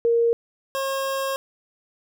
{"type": "tone pair in turn", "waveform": ["sine", "25% pulse"], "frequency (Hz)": [466.2, 540.2], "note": ["A#4", "C#5"], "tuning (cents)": [0, -45], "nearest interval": "minor third", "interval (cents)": 255, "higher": "second", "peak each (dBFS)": [-16, -20], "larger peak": "first", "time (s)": [[0.05, 0.33], [0.75, 1.36]], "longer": "second", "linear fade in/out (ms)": 0, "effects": []}